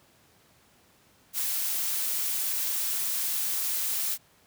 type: noise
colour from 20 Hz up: blue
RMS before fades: -29 dBFS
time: 1.33-4.18 s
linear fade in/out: 50 ms
effects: pink hiss -61 dBFS RMS until 4.46 s + high-pass 80 Hz 12 dB/octave